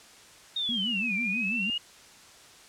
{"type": "exponential two-way sweep", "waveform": "sine", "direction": "down then up", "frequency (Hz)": [3729, 2338, 2889], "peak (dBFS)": -27, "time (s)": [0.56, 1.78], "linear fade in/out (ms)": 5, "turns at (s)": 1.18}
{"type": "tone with vibrato", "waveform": "sine", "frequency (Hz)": 214.1, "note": "A3", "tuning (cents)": -47, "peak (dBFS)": -32, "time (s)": [0.69, 1.7], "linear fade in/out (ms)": 0, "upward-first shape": "sine", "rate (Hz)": 6.1, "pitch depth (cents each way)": 230}
{"effects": ["white hiss -52 dBFS RMS until 2.68 s", "low-pass 8000 Hz 12 dB/octave"]}